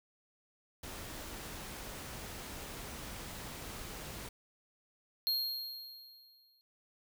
pink noise, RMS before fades -45 dBFS, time 0.83-4.29 s, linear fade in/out 5 ms
square tone with exponential decay, 4242 Hz, C8, 23 cents sharp, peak -29 dBFS, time 5.27-6.61 s, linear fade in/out 0 ms, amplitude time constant 290 ms
effects none

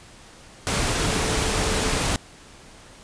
sine tone in noise, 438.8 Hz, A4, 5 cents flat, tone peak -32 dBFS, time 1-1.99 s, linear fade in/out 0 ms, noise pink, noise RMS -23 dBFS, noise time 0.67-2.16 s, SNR -12 dB, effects pink hiss -47 dBFS RMS until 3.03 s + resampled to 22050 Hz

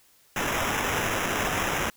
blue noise with sample-and-hold, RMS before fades -27 dBFS, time 0.36-1.9 s, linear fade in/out 2 ms, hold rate 4410 Hz, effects white hiss -60 dBFS RMS until 1.96 s

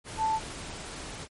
sine tone in noise, 880 Hz, A5, in tune, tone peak -24 dBFS, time 0.17-0.4 s, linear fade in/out 50 ms, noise pink, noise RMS -40 dBFS, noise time 0.04-1.28 s, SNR +13 dB, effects MP3 48 kbps

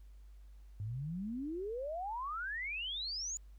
sine exponential sweep, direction up, 98 to 7040 Hz, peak -37 dBFS, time 0.8-3.37 s, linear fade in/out 0 ms, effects added 50 Hz sine -52 dBFS peak until 3.58 s + pink hiss -75 dBFS RMS until 3.58 s

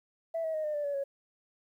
sine tone with pitch steps, 659.3 / 640.5 / 622.3 / 604.6 / 587.4 / 570.6 / 554.4 Hz, E5 / E5 / D#5 / D#5 / D5 / C#5 / C#5, 0 / -50 / 0 / -50 / 0 / +50 / 0 cents, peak -29 dBFS, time 0.34-1.04 s, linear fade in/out 10 ms, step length 100 ms, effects tanh soft clip ceiling -26 dBFS + 11-bit

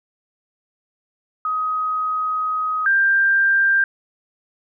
sine tone pair in turn, 1259 / 1586.2 Hz, D#6 / G6, +20 / +20 cents, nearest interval major third, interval 400 cents, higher second, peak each -19 / -13 dBFS, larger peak second, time 1.45-2.86 / 2.86-3.84 s, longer first, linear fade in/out 2 ms, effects none

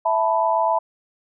sine chord, E suspended fourth, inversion none, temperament equal, 659.3 / 880 / 987.8 Hz, E5 / A5 / B5, 0 / 0 / 0 cents, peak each -21 dBFS, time 0.05-0.79 s, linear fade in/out 10 ms, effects none

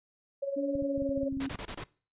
sine tone with tremolo, 554.4 Hz, C#5, in tune, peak -28 dBFS, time 0.42-1.29 s, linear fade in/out 10 ms, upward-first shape sine, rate 19 Hz, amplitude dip 65%
sine tone with pitch glide, 282.8 to 271 Hz, C#4 to C#4, +35 to -39 cents, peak -31 dBFS, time 0.56-1.49 s, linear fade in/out 10 ms, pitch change -74 cents, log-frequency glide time 0.79-1.2 s
clicks, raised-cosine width 5 ms, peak -29 dBFS, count 11, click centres 0.754 / 0.824 / 0.978 / 1.022 / 1.092 / 1.176 / 1.232 / 1.326 / 1.371 / 1.512 / 1.547 s
pink noise bursts, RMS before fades -39 dBFS, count 5, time 1.4-1.84 s, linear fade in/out 5 ms, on 68 ms, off 25 ms
effects noise-tail reverb RT60 0.4 s tail -22 dB re dry + resampled to 8000 Hz

